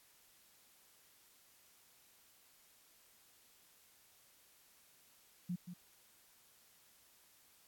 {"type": "tone with echo", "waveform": "sine", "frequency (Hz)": 177.5, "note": "F3", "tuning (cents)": 28, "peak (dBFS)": -36, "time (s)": [5.49, 5.56], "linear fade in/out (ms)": 10, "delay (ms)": 180, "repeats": 1, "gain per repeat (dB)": -9, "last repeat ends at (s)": 5.74, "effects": ["white hiss -67 dBFS RMS until 7.67 s", "AAC 64 kbps"]}